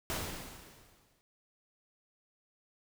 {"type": "noise with exponential decay", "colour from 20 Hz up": "pink", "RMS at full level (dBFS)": -34, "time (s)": [0.1, 1.21], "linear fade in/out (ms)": 0, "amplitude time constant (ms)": 240, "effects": []}